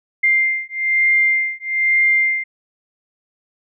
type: beating tone pair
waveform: sine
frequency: 2100 / 2101.1 Hz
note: C7 / C7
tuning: +6 / +7 cents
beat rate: 1.1 Hz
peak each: -17 dBFS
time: 0.23-2.44 s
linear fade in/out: 10 ms
effects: none